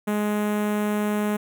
sawtooth tone with notch filter, 209.1 Hz, G#3, 12 cents sharp, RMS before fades -24 dBFS, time 0.07-1.37 s, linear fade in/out 10 ms, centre 4700 Hz, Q 0.63, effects none

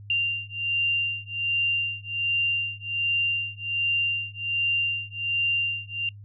sine beating tone pair, 2781 / 2782.3 Hz, F7 / F7, -8 / -7 cents, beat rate 1.3 Hz, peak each -26 dBFS, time 0.1-6.09 s, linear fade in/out 2 ms, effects noise-tail reverb RT60 0.1 s tail -25 dB re dry + added 102 Hz sine -41 dBFS peak until 6.24 s

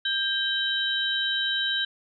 sine tone cluster, 1590 / 3091 / 3859 Hz, G6 / G7 / B7, +24 / -25 / -41 cents, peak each -28 dBFS, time 0.05-1.85 s, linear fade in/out 5 ms, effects none

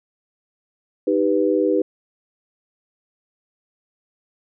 sine chord, Eb augmented, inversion none, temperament equal, 311.1 / 392 / 493.9 Hz, Eb4 / G4 / B4, 0 / 0 / 0 cents, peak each -20 dBFS, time 1.07-1.82 s, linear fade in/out 5 ms, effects none

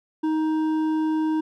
sine tone with hard clipping, 313.5 Hz, D#4, 13 cents sharp, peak -22 dBFS, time 0.23-1.41 s, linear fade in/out 10 ms, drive 7 dB, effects none

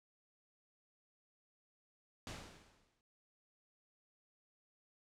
pink noise with exponential decay, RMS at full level -44 dBFS, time 2.27-3.01 s, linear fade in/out 1 ms, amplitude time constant 160 ms, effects low-pass 7000 Hz 12 dB/octave

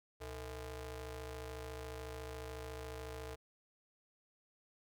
sawtooth ring-modulated tone, 190 Hz, F#3, 46 cents sharp, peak -37 dBFS, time 0.2-3.36 s, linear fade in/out 20 ms, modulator 258 Hz, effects none

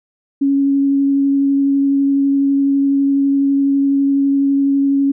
sine tone with vibrato, 277.2 Hz, C#4, in tune, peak -11 dBFS, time 0.41-5.12 s, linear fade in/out 10 ms, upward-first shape triangle, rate 12 Hz, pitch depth 11 cents each way, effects none

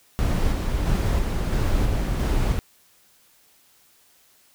brown noise with tremolo, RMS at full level -21 dBFS, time 0.19-2.59 s, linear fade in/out 0 ms, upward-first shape square, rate 1.5 Hz, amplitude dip 25%, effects white hiss -58 dBFS RMS until 4.54 s

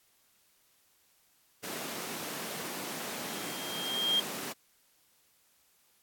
pink high-pass noise, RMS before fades -39 dBFS, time 1.63-4.53 s, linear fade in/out 10 ms, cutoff 180 Hz, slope 24 dB/octave
sine tone with exponential growth, 3211 Hz, G7, 41 cents sharp, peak -23 dBFS, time 3.05-4.2 s, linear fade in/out 5 ms, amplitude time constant 250 ms
effects white hiss -68 dBFS RMS until 6.02 s + AAC 64 kbps

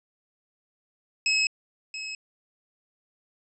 25% pulse tone with echo, 2572 Hz, E7, 43 cents flat, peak -17 dBFS, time 1.26-1.47 s, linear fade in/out 2 ms, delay 680 ms, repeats 1, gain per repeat -12 dB, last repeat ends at 2.15 s, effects resampled to 24000 Hz

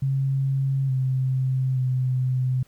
sine tone with pitch steps, 135.5 / 130.7 / 128.3 Hz, C#3 / C3 / C3, -39 / -1 / -34 cents, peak -20 dBFS, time 0.02-2.63 s, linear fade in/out 5 ms, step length 870 ms, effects pink hiss -60 dBFS RMS until 2.67 s

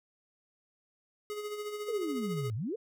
square tone with tremolo, 418.3 Hz, G#4, 12 cents sharp, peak -35 dBFS, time 1.3-2.5 s, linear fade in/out 0 ms, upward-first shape sine, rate 14 Hz, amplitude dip 50%
sine exponential two-way sweep, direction down then up, 495.1 to 102.1 to 495.1 Hz, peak -32 dBFS, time 1.88-2.76 s, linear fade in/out 10 ms, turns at 2.55 s
effects none

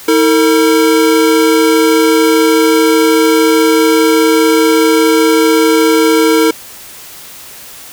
square tone pair together, 320.8 / 454.1 Hz, E4 / A#4, -47 / -45 cents, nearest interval tritone, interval 602 cents, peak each -10 dBFS, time 0.08-6.51 s, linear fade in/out 5 ms, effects white hiss -32 dBFS RMS until 7.92 s

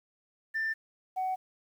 sine tone pair in turn, 1783 / 749.7 Hz, A6 / F#5, +22 / +23 cents, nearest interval octave + minor third, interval 1499 cents, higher first, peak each -27 dBFS, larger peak neither, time 0.54-0.74 / 1.16-1.36 s, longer neither, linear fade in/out 20 ms, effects tanh soft clip ceiling -26 dBFS + 10-bit

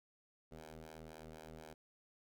10% pulse ring-modulated tone, 79 Hz, D#2, 27 cents sharp, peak -40 dBFS, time 0.51-1.74 s, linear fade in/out 10 ms, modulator 318 Hz, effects none

